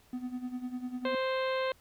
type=tone with tremolo; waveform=triangle; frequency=250 Hz; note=B3; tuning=21 cents sharp; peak=-30 dBFS; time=0.13-1.15 s; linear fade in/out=2 ms; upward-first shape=sine; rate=10 Hz; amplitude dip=75%
type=harmonic tone; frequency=523.3 Hz; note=C5; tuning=in tune; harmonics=1 / 2 / 3 / 4 / 5 / 6 / 7 / 8; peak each=-30 / -36 / -40 / -42 / -44 / -46 / -47 / -48 dBFS; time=1.05-1.72 s; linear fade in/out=2 ms
effects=pink hiss -63 dBFS RMS until 1.8 s